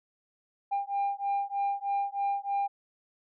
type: beating tone pair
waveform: sine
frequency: 798 / 801.2 Hz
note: G5 / G5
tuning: +31 / +38 cents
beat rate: 3.2 Hz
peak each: -29 dBFS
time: 0.71-2.68 s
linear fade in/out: 20 ms
effects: tanh soft clip ceiling -24 dBFS